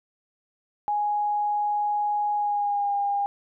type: tone with pitch glide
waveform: sine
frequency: 830.6 to 807.4 Hz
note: G#5 to G#5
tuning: 0 to -49 cents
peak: -22 dBFS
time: 0.88-3.26 s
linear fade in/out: 0 ms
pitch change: -49 cents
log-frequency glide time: 2.35-2.94 s
effects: none